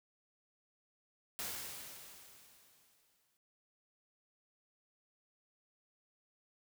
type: noise with exponential decay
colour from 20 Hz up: white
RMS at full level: -40 dBFS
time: 1.39-3.37 s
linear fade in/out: 0 ms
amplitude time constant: 430 ms
effects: none